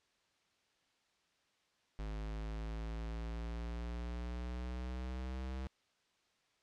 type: exponential sweep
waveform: square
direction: up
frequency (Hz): 52.3 to 65.41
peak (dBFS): -40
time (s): 1.99-5.67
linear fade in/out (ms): 0
effects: white hiss -75 dBFS RMS until 6.62 s + low-pass 5000 Hz 12 dB/octave